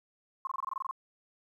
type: tone bursts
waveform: sine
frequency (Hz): 1068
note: C6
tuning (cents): +35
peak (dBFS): -31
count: 11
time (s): 0.45-0.911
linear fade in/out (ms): 2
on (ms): 21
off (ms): 23
effects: 11-bit